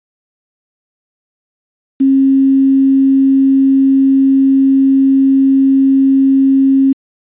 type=tone with quantisation; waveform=sine; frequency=270 Hz; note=C#4; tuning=45 cents flat; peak=-6 dBFS; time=2-6.93 s; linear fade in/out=10 ms; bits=6; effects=resampled to 8000 Hz